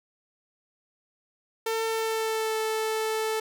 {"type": "tone with pitch glide", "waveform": "sawtooth", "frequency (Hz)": [448.9, 438.9], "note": ["A4", "A4"], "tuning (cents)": [35, -4], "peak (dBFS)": -22, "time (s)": [1.66, 3.4], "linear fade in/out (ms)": 5, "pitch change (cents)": -39, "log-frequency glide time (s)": [1.85, 2.57], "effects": []}